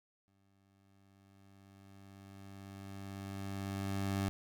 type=tone with exponential growth; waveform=20% pulse; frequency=98 Hz; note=G2; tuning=in tune; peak=-27 dBFS; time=0.28-4.29 s; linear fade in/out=0 ms; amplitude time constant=870 ms; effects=none